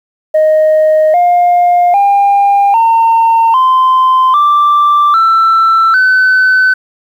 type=tone with pitch steps; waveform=sine; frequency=622.3 / 706.6 / 802.4 / 911.1 / 1034.6 / 1174.7 / 1333.9 / 1514.7 Hz; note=D#5 / F5 / G5 / A#5 / C6 / D6 / E6 / F#6; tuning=0 / +20 / +40 / -40 / -20 / 0 / +20 / +40 cents; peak=-3 dBFS; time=0.34-6.74 s; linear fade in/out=10 ms; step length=800 ms; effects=tanh soft clip ceiling -3 dBFS + 7-bit